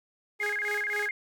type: tone with tremolo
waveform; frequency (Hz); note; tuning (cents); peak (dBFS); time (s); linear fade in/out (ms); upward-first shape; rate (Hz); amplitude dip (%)
sawtooth; 415.3; G#4; 0; -28; 0.39-1.1; 50; sine; 3.7; 85
type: tone with vibrato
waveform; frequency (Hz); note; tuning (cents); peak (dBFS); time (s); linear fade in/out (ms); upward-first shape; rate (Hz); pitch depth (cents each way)
sine; 1864.7; A#6; 0; -28; 0.4-1.11; 2; square; 16; 220
effects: none